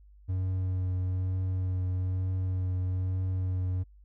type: tone with vibrato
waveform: triangle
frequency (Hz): 92.5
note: F#2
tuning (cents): 0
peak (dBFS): -25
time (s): 0.28-3.84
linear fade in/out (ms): 20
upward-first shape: triangle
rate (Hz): 1.1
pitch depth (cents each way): 17
effects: added 50 Hz sine -52 dBFS peak until 4.04 s